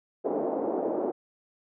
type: band-pass noise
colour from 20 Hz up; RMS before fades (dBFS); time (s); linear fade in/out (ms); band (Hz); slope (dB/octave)
pink; -29; 0.24-1.12; 20; 310 to 660; 24
effects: none